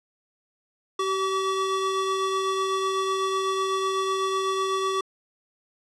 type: tone pair together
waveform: square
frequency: 384 / 1144 Hz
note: G4 / D6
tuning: -36 / -46 cents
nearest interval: octave + perfect fifth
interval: 1890 cents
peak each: -27 dBFS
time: 0.99-5.01 s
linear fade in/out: 5 ms
effects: low-pass 7000 Hz 12 dB/octave